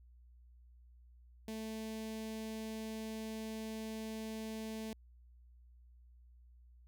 sawtooth tone with notch filter, 220 Hz, A3, in tune, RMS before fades -43 dBFS, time 1.48-4.93 s, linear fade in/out 2 ms, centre 1300 Hz, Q 1.1, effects added 60 Hz sine -58 dBFS peak until 6.87 s

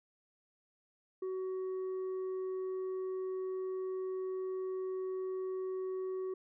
triangle tone with tanh clipping, 375.1 Hz, F#4, 24 cents sharp, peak -36 dBFS, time 1.22-6.34 s, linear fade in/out 5 ms, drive 8 dB, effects none

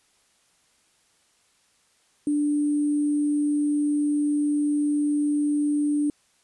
sine tone with sample-and-hold, 293.7 Hz, D4, in tune, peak -20 dBFS, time 2.27-6.1 s, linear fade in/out 2 ms, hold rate 8820 Hz, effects white hiss -64 dBFS RMS until 6.43 s + resampled to 24000 Hz

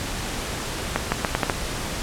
accelerating click train, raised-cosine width 0.5 ms, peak -4 dBFS, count 6, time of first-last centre 0.96-1.498 s, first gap 160 ms, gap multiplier 0.8, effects pink hiss -29 dBFS RMS until 2.02 s + low-pass 10000 Hz 12 dB/octave

